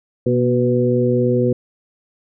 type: harmonic tone with a mistuned harmonic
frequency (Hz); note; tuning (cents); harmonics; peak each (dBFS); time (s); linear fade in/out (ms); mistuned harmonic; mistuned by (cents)
123.9; B2; +6; 1 / 2 / 3 / 4; -19 / -19 / -19 / -19; 0.26-1.53; 5; 2; -42
effects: none